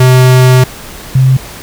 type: tone pair in turn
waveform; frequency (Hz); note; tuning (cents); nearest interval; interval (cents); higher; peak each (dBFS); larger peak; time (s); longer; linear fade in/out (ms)
square / sine; 127.9 / 131.34; C3 / C3; -39 / +7; unison; 46; second; -3; neither; 0-0.64 / 1.15-1.37; first; 5
effects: pink hiss -28 dBFS RMS until 1.62 s